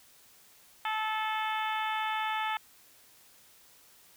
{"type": "harmonic tone with a mistuned harmonic", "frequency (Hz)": 435.2, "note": "A4", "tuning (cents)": -19, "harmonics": [2, 3, 4, 5, 6, 7, 8], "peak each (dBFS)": [-32, -36, -38, -40, -42, -43, -44], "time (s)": [0.85, 2.57], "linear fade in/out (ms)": 2, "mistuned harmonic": 8, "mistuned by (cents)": 19, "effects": ["white hiss -59 dBFS RMS until 4.16 s"]}